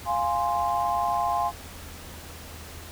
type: chord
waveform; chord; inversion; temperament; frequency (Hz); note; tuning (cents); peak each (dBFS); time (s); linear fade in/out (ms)
sine; F minor; none; equal with one note detuned; 698.5 / 828.2 / 1046.5; F5 / Ab5 / C6; 0 / -5 / 0; -27; 0.05-1.52; 50
effects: added 80 Hz sine -44 dBFS peak until 2.91 s + pink hiss -43 dBFS RMS until 2.91 s